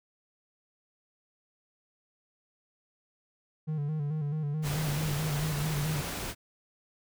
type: tone with vibrato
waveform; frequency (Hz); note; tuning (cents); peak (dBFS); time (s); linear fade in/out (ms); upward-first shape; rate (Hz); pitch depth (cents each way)
triangle; 150; D3; +37; -27; 3.67-6.02; 20; square; 4.6; 61
type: noise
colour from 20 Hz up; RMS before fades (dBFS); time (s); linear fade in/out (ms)
pink; -36; 4.62-6.35; 50
effects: none